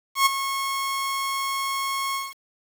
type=tone with ADSR envelope; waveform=sawtooth; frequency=1091 Hz; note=C#6; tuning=28 cents flat; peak=-10 dBFS; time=0.15-2.35 s; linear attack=110 ms; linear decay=17 ms; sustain=-11 dB; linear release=200 ms; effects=7-bit